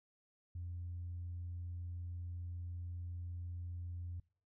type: tone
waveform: sine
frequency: 87.31 Hz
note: F2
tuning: in tune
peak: -40 dBFS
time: 0.55-4.2 s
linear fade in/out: 5 ms
effects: noise-tail reverb RT60 0.5 s tail -25 dB re dry + tanh soft clip ceiling -37 dBFS